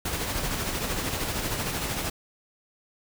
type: noise with tremolo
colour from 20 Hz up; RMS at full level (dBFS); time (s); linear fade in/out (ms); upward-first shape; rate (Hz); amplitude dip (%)
pink; -28; 0.05-2.1; 5; sine; 13; 40
effects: none